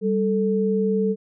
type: tone pair together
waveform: sine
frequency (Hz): 196 / 440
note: G3 / A4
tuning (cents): 0 / 0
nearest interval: octave + major second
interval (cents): 1400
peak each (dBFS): -21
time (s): 0.01-1.16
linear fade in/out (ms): 50
effects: none